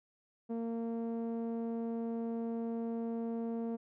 sawtooth tone with low-pass filter, 229.9 Hz, A#3, 24 cents flat, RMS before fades -37 dBFS, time 0.49-3.77 s, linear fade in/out 20 ms, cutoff 530 Hz, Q 1.1, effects none

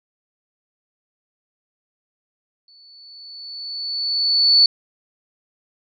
sine tone with exponential growth, 4461 Hz, C#8, 10 cents sharp, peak -8 dBFS, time 2.68-4.66 s, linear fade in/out 2 ms, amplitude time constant 430 ms, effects none

